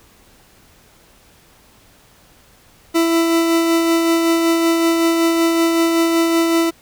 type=tone with tremolo; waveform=40% pulse; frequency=332 Hz; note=E4; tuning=12 cents sharp; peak=-11 dBFS; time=2.94-6.71 s; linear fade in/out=20 ms; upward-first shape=sine; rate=5.3 Hz; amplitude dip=30%; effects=pink hiss -50 dBFS RMS until 6.81 s